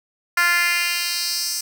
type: tone with high-pass filter sweep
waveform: 10% pulse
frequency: 347.7 Hz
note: F4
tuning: 8 cents flat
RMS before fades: -21 dBFS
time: 0.37-1.61 s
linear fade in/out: 5 ms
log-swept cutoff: 1500 to 6400 Hz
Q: 2.1
effects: none